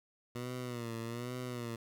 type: tone with vibrato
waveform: 15% pulse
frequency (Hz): 120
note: B2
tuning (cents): -49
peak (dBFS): -32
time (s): 0.35-1.76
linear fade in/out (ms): 5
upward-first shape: sine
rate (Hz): 1.2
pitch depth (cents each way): 85
effects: none